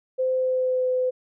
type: tone with pitch glide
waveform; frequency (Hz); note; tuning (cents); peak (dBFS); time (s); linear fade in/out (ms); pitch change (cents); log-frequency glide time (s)
sine; 516 to 508; C5 to B4; -24 to +49; -20; 0.18-1.11; 20; -27; 0.33-0.88
effects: none